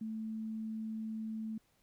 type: tone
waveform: sine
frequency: 220 Hz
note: A3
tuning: in tune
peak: -37 dBFS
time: 0.01-1.58 s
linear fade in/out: 5 ms
effects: pink hiss -73 dBFS RMS until 1.82 s